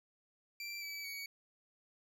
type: tone with pitch steps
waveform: 25% pulse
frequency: 2349 / 2299 / 2251 Hz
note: D7 / D7 / C#7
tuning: 0 / -37 / +26 cents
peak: -38 dBFS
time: 0.6-1.26 s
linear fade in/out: 2 ms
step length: 220 ms
effects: none